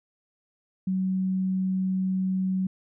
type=tone; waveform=sine; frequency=187.9 Hz; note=F#3; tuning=27 cents sharp; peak=-23 dBFS; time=0.87-2.67 s; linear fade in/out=5 ms; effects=none